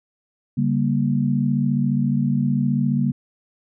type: chord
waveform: sine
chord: G diminished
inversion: second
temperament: just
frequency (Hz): 141.12 / 196 / 235.2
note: Db3 / G3 / Bb3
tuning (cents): +31 / 0 / +16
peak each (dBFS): -21 / -23 / -21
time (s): 0.57-3.12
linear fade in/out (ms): 10
effects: none